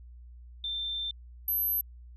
sine tone pair in turn, 3570 / 12410 Hz, A7 / G9, +24 / -19 cents, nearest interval octave + minor seventh, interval 2157 cents, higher second, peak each -31 / -26 dBFS, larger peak second, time 0.64-1.11 / 1.48-1.81 s, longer first, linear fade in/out 2 ms, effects added 60 Hz sine -46 dBFS peak until 2.16 s

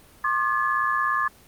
sine tone cluster, 1074 / 1191 / 1710 Hz, C6 / D6 / A6, +45 / +24 / -50 cents, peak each -25 dBFS, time 0.24-1.28 s, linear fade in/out 5 ms, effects pink hiss -52 dBFS RMS until 1.47 s + Opus 32 kbps

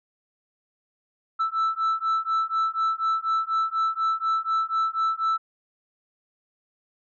sine beating tone pair, 1318.5 / 1322.6 Hz, E6 / E6, 0 / +5 cents, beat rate 4.1 Hz, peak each -23 dBFS, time 1.39-5.38 s, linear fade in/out 20 ms, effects tanh soft clip ceiling -19 dBFS

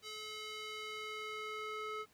square tone with band-pass filter sweep, 430 Hz, A4, 40 cents flat, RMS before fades -44 dBFS, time 0.02-2.06 s, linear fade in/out 50 ms, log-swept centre 4100 to 1400 Hz, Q 1.2, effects pink hiss -68 dBFS RMS until 2.13 s + high-pass 80 Hz 12 dB/octave

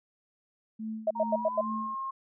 sine tone with tremolo, 219.6 Hz, A3, 3 cents flat, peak -32 dBFS, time 0.79-1.95 s, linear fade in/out 10 ms, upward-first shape sine, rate 2.4 Hz, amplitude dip 85%
sine tone bursts, 639 Hz, D#5, 46 cents sharp, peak -22 dBFS, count 5, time 1.07-1.611 s, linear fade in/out 5 ms, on 37 ms, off 89 ms
sine tone with pitch glide, 932.3 to 1070.9 Hz, A#5 to C6, 0 to +40 cents, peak -32 dBFS, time 1.15-2.11 s, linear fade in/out 10 ms, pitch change +240 cents, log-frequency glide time 1.32-1.71 s
effects none

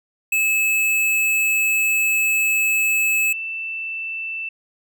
square / sine tone pair in turn, 2599 / 2661 Hz, E7 / E7, -25 / +16 cents, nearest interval unison, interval 41 cents, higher second, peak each -17 / -25 dBFS, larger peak first, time 0.32-3.33 / 3.33-4.49 s, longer first, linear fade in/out 5 ms, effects none

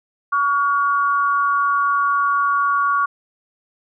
sine tone pair together, 1131 / 1425 Hz, C#6 / F6, +34 / +34 cents, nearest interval major third, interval 400 cents, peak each -16 / -21 dBFS, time 0.32-3.06 s, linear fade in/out 10 ms, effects none

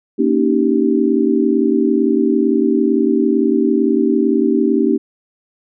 sine chord, Eb dominant seventh, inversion second, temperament just, 233.3 / 280 / 311.1 / 388.9 Hz, Bb3 / Db4 / Eb4 / G4, +2 / +18 / 0 / -14 cents, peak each -17 dBFS, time 0.18-4.98 s, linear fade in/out 20 ms, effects none

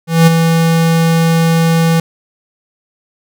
square tone with ADSR envelope, 164.81 Hz, E3, in tune, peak -3 dBFS, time 0.07-2 s, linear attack 200 ms, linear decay 17 ms, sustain -6 dB, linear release 3 ms, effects none

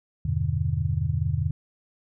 sine chord, E minor seventh, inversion none, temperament just, 82.41 / 98.89 / 123.61 / 148.33 Hz, E2 / G2 / B2 / D3, 0 / +16 / +2 / +18 cents, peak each -28 dBFS, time 0.25-1.51 s, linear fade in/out 5 ms, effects none

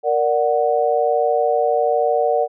sine chord, Bb augmented, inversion none, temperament equal, 466.2 / 587.3 / 740 Hz, Bb4 / D5 / F#5, 0 / 0 / 0 cents, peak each -19 dBFS, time 0.03-2.48 s, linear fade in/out 50 ms, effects none

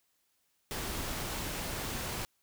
pink noise, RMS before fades -37 dBFS, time 0.71-2.25 s, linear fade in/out 0 ms, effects white hiss -75 dBFS RMS until 2.42 s

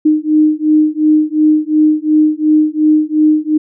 sine beating tone pair, 305.7 / 308.5 Hz, D#4 / D#4, -30 / -15 cents, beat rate 2.8 Hz, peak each -11 dBFS, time 0.05-3.58 s, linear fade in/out 10 ms, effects none

